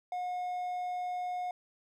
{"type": "tone", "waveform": "triangle", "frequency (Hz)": 722, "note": "F#5", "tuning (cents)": -43, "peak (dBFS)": -31, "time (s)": [0.12, 1.51], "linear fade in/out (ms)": 2, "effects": []}